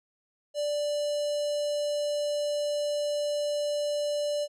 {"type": "tone with notch filter", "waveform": "square", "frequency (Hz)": 587.3, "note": "D5", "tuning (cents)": 0, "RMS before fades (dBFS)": -29, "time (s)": [0.54, 4.48], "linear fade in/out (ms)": 50, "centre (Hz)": 1700, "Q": 0.87, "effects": ["low-pass 8000 Hz 12 dB/octave"]}